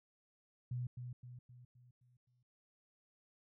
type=tone with echo; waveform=sine; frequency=123.47 Hz; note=B2; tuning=in tune; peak=-37 dBFS; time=0.71-0.87 s; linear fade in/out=5 ms; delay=260 ms; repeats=6; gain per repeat=-6 dB; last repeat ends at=2.43 s; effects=none